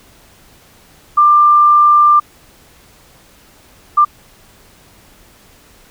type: tone bursts at uneven times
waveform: sine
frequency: 1189 Hz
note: D6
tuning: 21 cents sharp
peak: -5 dBFS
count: 2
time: 1.17-2.2 / 3.97-4.05 s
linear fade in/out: 10 ms
effects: pink hiss -46 dBFS RMS until 5.9 s